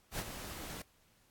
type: noise with ADSR envelope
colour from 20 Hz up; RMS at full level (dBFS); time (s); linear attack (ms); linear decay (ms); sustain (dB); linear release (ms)
pink; -37; 0.11-0.82; 78; 44; -8; 4
effects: pink hiss -69 dBFS RMS until 1.3 s + AAC 64 kbps